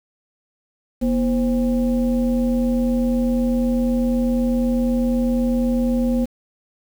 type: tone with frequency modulation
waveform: sine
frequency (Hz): 240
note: B3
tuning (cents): -49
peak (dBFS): -16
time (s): 1.01-6.26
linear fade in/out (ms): 20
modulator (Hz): 284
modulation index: 0.71
effects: 7-bit